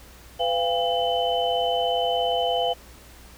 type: tone cluster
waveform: sine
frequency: 499.6 / 689 / 806 / 3032 Hz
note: B4 / F5 / G5 / F#7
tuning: +20 / -24 / +48 / +42 cents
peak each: -26 / -24 / -29 / -28 dBFS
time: 0.39-2.74 s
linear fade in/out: 20 ms
effects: added 60 Hz sine -49 dBFS peak until 3.37 s + pink hiss -49 dBFS RMS until 3.37 s